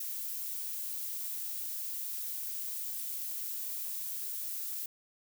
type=noise; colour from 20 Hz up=violet; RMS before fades=-38 dBFS; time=0-4.86 s; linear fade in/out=5 ms; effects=none